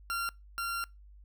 40% pulse tone pair in turn, 1379 / 1379 Hz, F6 / F6, -22 / -22 cents, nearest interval unison, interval 0 cents, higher neither, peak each -30 / -31 dBFS, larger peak first, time 0.1-0.29 / 0.58-0.84 s, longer second, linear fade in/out 0 ms, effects noise-tail reverb RT60 0.2 s tail -23 dB re dry + added 50 Hz sine -51 dBFS peak until 1.24 s

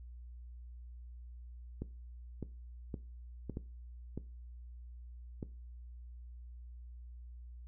clicks, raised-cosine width 3 ms, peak -26 dBFS, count 7, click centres 1.82 / 2.427 / 2.942 / 3.497 / 3.571 / 4.176 / 5.428 s, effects noise-tail reverb RT60 0.3 s tail -18 dB re dry + added 60 Hz sine -47 dBFS peak until 7.67 s

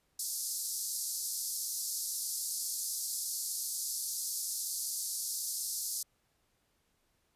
white band-pass noise, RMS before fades -37 dBFS, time 0.19-6.03 s, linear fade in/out 5 ms, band 4500 to 13000 Hz, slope 48 dB/octave, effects pink hiss -75 dBFS RMS until 7.35 s + resampled to 32000 Hz

